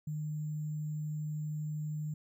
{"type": "tone with sample-and-hold", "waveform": "sine", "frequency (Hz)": 152.1, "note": "D#3", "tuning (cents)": -39, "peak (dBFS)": -34, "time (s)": [0.07, 2.14], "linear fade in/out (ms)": 5, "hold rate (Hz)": 7350, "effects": []}